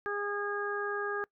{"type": "harmonic tone", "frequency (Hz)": 409, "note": "G#4", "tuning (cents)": -26, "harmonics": [1, 2, 3, 4], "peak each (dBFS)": [-35, -42, -38, -36], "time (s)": [0.06, 1.24], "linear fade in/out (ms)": 0, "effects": ["noise-tail reverb RT60 0.1 s tail -23 dB re dry"]}